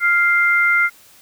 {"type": "tone pair together", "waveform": "sine", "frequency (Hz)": [1399.2, 2093], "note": ["F6", "C7"], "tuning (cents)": [3, 0], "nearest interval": "perfect fifth", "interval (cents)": 697, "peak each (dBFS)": -15, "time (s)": [0, 0.9], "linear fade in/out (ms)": 50, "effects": ["white hiss -48 dBFS RMS until 1.21 s"]}